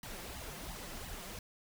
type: noise with flanger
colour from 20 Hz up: pink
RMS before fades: -45 dBFS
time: 0.03-1.39 s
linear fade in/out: 2 ms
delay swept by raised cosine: 1 to 5.8 ms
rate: 2.9 Hz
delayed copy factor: +1
effects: none